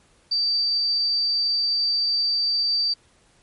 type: tone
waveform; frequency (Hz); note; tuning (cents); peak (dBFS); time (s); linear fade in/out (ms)
sine; 4646; D8; -20; -19; 0.31-2.94; 10
effects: pink hiss -59 dBFS RMS until 3.42 s + MP3 48 kbps